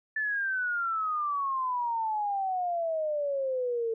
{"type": "exponential sweep", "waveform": "sine", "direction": "down", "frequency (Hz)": [1760, 446.9], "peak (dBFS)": -27, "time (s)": [0.16, 3.94], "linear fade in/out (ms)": 5, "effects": []}